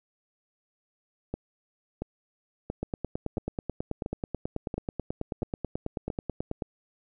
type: two click trains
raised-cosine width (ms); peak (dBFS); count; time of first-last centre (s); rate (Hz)
2; -17 / -18; 36 / 8; 2.83-6.622 / 1.34-6.102; 9.23 / 1.47
effects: none